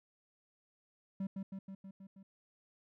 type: tone with echo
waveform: triangle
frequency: 193.3 Hz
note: G3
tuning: 24 cents flat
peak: -33 dBFS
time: 1.2-1.27 s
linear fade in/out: 5 ms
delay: 160 ms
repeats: 6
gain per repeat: -3 dB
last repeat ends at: 2.23 s
effects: none